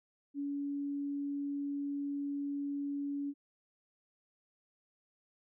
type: tone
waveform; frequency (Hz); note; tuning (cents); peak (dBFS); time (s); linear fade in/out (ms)
sine; 283.6; C#4; +40; -34; 0.34-3.34; 50
effects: none